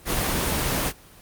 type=tone in noise; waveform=sine; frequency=372 Hz; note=F#4; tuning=9 cents sharp; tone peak=-34 dBFS; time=0.28-0.48 s; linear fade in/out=50 ms; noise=pink; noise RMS=-24 dBFS; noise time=0.05-0.93 s; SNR=-13 dB; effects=pink hiss -49 dBFS RMS until 1.21 s + Opus 24 kbps